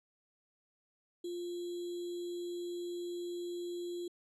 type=tone with sample-and-hold; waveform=sine; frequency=350 Hz; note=F4; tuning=4 cents sharp; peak=-37 dBFS; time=1.24-4.08 s; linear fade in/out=5 ms; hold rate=3675 Hz; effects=low-pass 11000 Hz 12 dB/octave